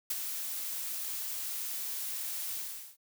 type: noise with ADSR envelope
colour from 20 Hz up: blue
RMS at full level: -31 dBFS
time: 0.1-2.97 s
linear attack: 6 ms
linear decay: 33 ms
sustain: -6 dB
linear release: 410 ms
effects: none